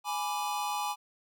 square chord, G# diminished, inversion none, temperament equal, 830.6 / 987.8 / 1174.7 Hz, G#5 / B5 / D6, 0 / 0 / 0 cents, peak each -34 / -37 / -38 dBFS, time 0.04-0.96 s, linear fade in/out 50 ms, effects none

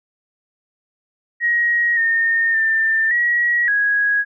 sine tone with pitch steps, 1891 / 1830 / 1789 / 1912 / 1658 Hz, A#6 / A#6 / A6 / A#6 / G#6, +24 / -32 / +28 / +43 / -3 cents, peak -14 dBFS, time 1.4-4.25 s, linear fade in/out 50 ms, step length 570 ms, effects none

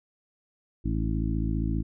harmonic tone with a mistuned harmonic, 55 Hz, A1, in tune, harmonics 1 / 2 / 3 / 4 / 5 / 6, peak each -28 / -31 / -33 / -34 / -35 / -36 dBFS, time 0.84-1.83 s, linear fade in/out 20 ms, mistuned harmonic 6, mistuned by -39 cents, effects none

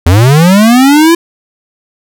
square linear sweep, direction up, 79.2 to 342.7 Hz, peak -3 dBFS, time 0.06-1.15 s, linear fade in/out 5 ms, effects none

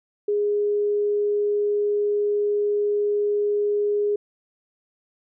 sine tone, 413.1 Hz, G#4, 9 cents flat, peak -19 dBFS, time 0.28-4.16 s, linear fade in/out 5 ms, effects none

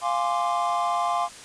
triangle chord, D half-diminished seventh, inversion first, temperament equal with one note detuned, 698.5 / 827.3 / 1046.5 / 1174.7 Hz, F5 / Ab5 / C6 / D6, 0 / -7 / 0 / 0 cents, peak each -24 / -28 / -25 / -28 dBFS, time 0.01-1.29 s, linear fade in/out 50 ms, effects white hiss -43 dBFS RMS until 1.44 s + resampled to 22050 Hz

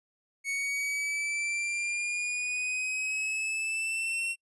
45% pulse exponential sweep, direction up, 2217 to 2728 Hz, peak -29 dBFS, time 0.44-4.36 s, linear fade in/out 50 ms, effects noise-tail reverb RT60 0.1 s tail -26 dB re dry + resampled to 24000 Hz

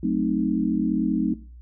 sine chord, F# diminished seventh, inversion none, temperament equal, 185 / 220 / 261.6 / 311.1 Hz, F#3 / A3 / C4 / Eb4, 0 / 0 / 0 / 0 cents, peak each -26 dBFS, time 0.03-1.34 s, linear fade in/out 5 ms, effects noise-tail reverb RT60 0.4 s tail -19 dB re dry + added 60 Hz sine -41 dBFS peak until 1.61 s

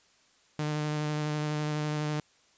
sawtooth tone with vibrato, 150.9 Hz, D3, 47 cents sharp, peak -25 dBFS, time 0.59-2.2 s, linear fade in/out 2 ms, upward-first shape square, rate 12 Hz, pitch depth 11 cents each way, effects white hiss -64 dBFS RMS until 2.57 s + resampled to 16000 Hz

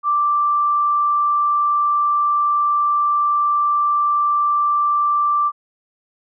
sine tone, 1174.7 Hz, D6, in tune, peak -14 dBFS, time 0.03-5.52 s, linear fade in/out 50 ms, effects none

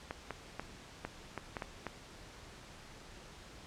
clicks, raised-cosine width 0.5 ms, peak -23 dBFS, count 8, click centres 0.109 / 0.307 / 0.596 / 1.05 / 1.377 / 1.568 / 1.622 / 1.867 s, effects pink hiss -53 dBFS RMS until 3.66 s + low-pass 7000 Hz 12 dB/octave

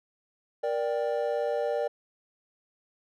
triangle chord, G minor, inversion first, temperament just, 470.4 / 588 / 784 Hz, Bb4 / D5 / G5, +16 / +2 / 0 cents, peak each -28 / -27 / -33 dBFS, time 0.63-1.88 s, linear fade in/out 10 ms, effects none

